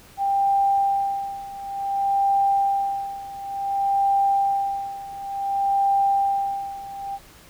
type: tone with tremolo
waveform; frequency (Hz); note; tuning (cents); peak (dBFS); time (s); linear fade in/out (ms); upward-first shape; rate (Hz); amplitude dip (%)
sine; 792; G5; +18; -16; 0.17-7.19; 50; sine; 0.56; 85
effects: pink hiss -49 dBFS RMS until 7.49 s